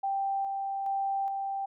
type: tone with tremolo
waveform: sine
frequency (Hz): 785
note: G5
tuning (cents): +2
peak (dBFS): -27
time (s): 0.03-1.66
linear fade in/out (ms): 10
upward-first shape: square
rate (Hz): 1.2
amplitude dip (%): 30
effects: none